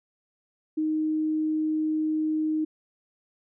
sine tone, 311.1 Hz, D#4, in tune, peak -23 dBFS, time 0.77-2.65 s, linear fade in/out 10 ms, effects none

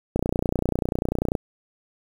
click train, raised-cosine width 2 ms, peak -9 dBFS, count 37, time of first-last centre 0.16-1.352 s, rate 30.2 Hz, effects 7-bit

